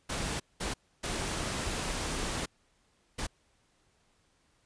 pink noise bursts at uneven times, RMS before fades -34 dBFS, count 4, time 0.09-0.4 / 0.6-0.74 / 1.03-2.46 / 3.18-3.27 s, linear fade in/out 10 ms, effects pink hiss -70 dBFS RMS until 4.65 s + resampled to 22050 Hz

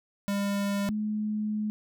square / sine tone pair in turn, 200.7 / 212.6 Hz, G3 / G#3, +41 / +41 cents, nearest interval minor second, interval 100 cents, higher second, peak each -27 dBFS, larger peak neither, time 0.28-0.89 / 0.89-1.7 s, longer second, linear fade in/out 0 ms, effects none

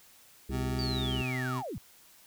harmonic tone, 66.8 Hz, C2, 36 cents sharp, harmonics 1 / 3 / 5 / 6, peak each -35 / -40 / -42 / -43 dBFS, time 0.49-1.22 s, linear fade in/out 5 ms
25% pulse tone, 128 Hz, C3, 38 cents flat, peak -28 dBFS, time 0.5-1.63 s, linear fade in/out 50 ms
sine linear sweep, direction down, 4699 to 71.6 Hz, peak -35 dBFS, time 0.79-1.78 s, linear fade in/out 0 ms
effects white hiss -58 dBFS RMS until 2.26 s

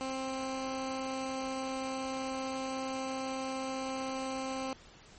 15% pulse tone, 263.9 Hz, C4, 15 cents sharp, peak -28 dBFS, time 0.01-4.73 s, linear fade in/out 0 ms, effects pink hiss -56 dBFS RMS until 5.18 s + MP3 32 kbps

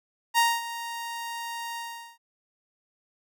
sawtooth tone with ADSR envelope, 932.3 Hz, A#5, in tune, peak -14 dBFS, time 0.34-2.18 s, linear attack 40 ms, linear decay 230 ms, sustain -15 dB, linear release 410 ms, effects none

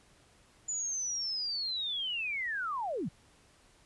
sine linear sweep, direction down, 7040 to 121.1 Hz, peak -32 dBFS, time 0.68-3.09 s, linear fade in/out 10 ms, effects pink hiss -63 dBFS RMS until 3.85 s + resampled to 24000 Hz

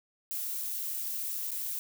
violet noise with dropouts, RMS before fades -35 dBFS, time 0.31-1.79 s, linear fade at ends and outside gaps 0 ms, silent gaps 1.508-1.516 s, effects none

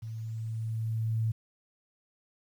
sine tone with level ramp, 111.9 Hz, A2, 30 cents sharp, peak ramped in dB -36 to -25 dBFS, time 0.02-1.32 s, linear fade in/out 10 ms, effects 10-bit

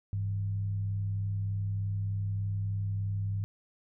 sine tone with frequency modulation, 100.7 Hz, G2, 47 cents sharp, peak -29 dBFS, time 0.13-3.44 s, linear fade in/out 0 ms, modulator 63.3 Hz, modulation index 0.32, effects none

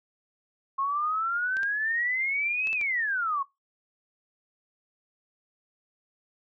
sine exponential two-way sweep, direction up then down, 1076 to 2648 to 1076 Hz, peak -25 dBFS, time 0.78-3.43 s, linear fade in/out 10 ms, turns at 2.72 s
clicks, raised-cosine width 0.2 ms, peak -24 dBFS, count 5, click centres 1.569 / 1.632 / 2.672 / 2.73 / 2.813 s
effects noise-tail reverb RT60 0.2 s tail -19 dB re dry

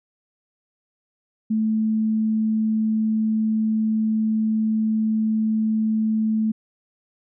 sine tone, 218.7 Hz, A3, 10 cents flat, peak -18 dBFS, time 1.5-6.52 s, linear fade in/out 10 ms, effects none

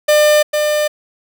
45% pulse tone with echo, 600 Hz, D5, 37 cents sharp, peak -8 dBFS, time 0.08-0.43 s, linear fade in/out 10 ms, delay 450 ms, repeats 1, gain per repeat -5 dB, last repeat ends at 0.88 s, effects none

